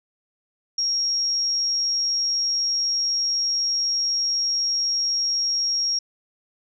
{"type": "tone", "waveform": "sine", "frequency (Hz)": 5588, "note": "F8", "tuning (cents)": 0, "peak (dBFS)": -20, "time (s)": [0.78, 5.99], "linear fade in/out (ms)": 5, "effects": []}